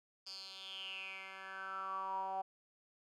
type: tone with band-pass filter sweep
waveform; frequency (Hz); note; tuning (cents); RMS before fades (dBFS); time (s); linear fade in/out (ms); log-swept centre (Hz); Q
10% pulse; 191.5; G3; -40; -44; 0.26-2.42; 10; 4900 to 770; 8.1
effects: none